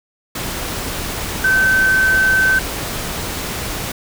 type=tone in noise; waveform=sine; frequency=1537 Hz; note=G6; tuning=35 cents flat; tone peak=-11 dBFS; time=1.44-2.59 s; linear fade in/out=5 ms; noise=pink; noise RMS=-24 dBFS; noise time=0.35-3.92 s; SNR=+10 dB; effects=none